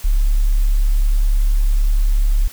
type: tone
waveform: sine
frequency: 35.34 Hz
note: C#1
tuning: 34 cents sharp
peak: -11 dBFS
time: 0.04-2.48 s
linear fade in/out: 10 ms
effects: white hiss -39 dBFS RMS until 2.52 s